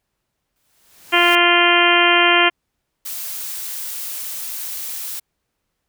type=noise with exponential growth; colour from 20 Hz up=white; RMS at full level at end=-30 dBFS; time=0.56-1.35 s; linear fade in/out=0 ms; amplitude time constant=170 ms
type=harmonic tone; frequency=348.1 Hz; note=F4; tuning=6 cents flat; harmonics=1 / 2 / 3 / 4 / 5 / 6 / 7 / 8 / 9; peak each=-20 / -20 / -20 / -20 / -20 / -20 / -20 / -20 / -20 dBFS; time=1.12-2.5 s; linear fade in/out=20 ms
type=noise; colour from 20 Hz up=blue; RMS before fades=-28 dBFS; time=3.05-5.2 s; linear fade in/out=10 ms
effects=pink hiss -75 dBFS RMS until 5.88 s